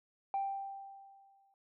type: tone with exponential decay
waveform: sine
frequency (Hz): 786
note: G5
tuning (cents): +4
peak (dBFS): -29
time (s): 0.34-1.54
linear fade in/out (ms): 1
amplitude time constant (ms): 260
effects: noise-tail reverb RT60 0.3 s tail -24 dB re dry + tanh soft clip ceiling -28 dBFS